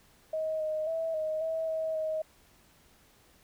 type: tone with pitch steps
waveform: sine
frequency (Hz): 631 / 621 / 652 / 625 / 646 / 639 / 629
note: D#5 / D#5 / E5 / D#5 / E5 / D#5 / D#5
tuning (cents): +24 / -3 / -19 / +8 / -35 / +46 / +19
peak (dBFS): -29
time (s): 0.33-2.22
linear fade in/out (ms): 5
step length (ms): 270
effects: pink hiss -62 dBFS RMS until 3.43 s